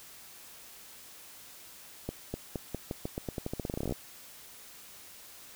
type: accelerating click train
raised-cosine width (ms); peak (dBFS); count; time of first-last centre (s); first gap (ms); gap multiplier
2; -20; 23; 2.09-3.923; 250; 0.87
effects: white hiss -51 dBFS RMS until 5.55 s